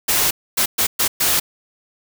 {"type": "noise bursts at uneven times", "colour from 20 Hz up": "white", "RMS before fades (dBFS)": -17, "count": 5, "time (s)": [[0.08, 0.31], [0.57, 0.66], [0.78, 0.87], [0.99, 1.08], [1.2, 1.4]], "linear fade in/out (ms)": 10, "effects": []}